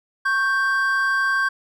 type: tone pair together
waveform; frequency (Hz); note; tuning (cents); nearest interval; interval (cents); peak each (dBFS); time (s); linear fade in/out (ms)
triangle; 1100.7 / 1568; C#6 / G6; -13 / 0; tritone; 613; -22 / -17; 0.25-1.49; 10
effects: none